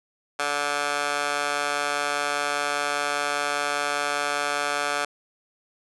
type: tone with high-pass filter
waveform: 15% pulse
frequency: 145 Hz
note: D3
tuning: 22 cents flat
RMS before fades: -26 dBFS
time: 0.39-5.05 s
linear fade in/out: 5 ms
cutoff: 930 Hz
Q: 1.8
effects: resampled to 24000 Hz